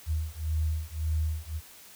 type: beating tone pair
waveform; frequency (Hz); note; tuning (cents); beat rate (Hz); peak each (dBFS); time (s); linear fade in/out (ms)
sine; 77.5 / 79.3; D#2 / D#2; -6 / +33; 1.8; -30; 0.06-1.61; 50
effects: white hiss -51 dBFS RMS until 1.95 s